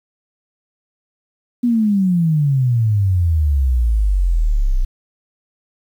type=exponential sweep; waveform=sine; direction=down; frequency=246.9 to 30.04 Hz; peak=-12 dBFS; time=1.63-4.85 s; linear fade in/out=10 ms; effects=8-bit